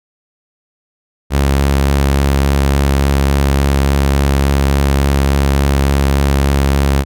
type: tone with vibrato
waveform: sawtooth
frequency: 69.3 Hz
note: C#2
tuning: in tune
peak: -6 dBFS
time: 1.3-7.05 s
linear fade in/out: 50 ms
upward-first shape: triangle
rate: 3.5 Hz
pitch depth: 16 cents each way
effects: none